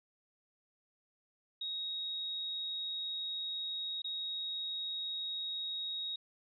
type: tone with dropouts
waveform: sine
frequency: 3774 Hz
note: A#7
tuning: 21 cents sharp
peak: -36 dBFS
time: 1.61-6.16 s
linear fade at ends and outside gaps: 5 ms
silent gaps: 4.02-4.043 s
effects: none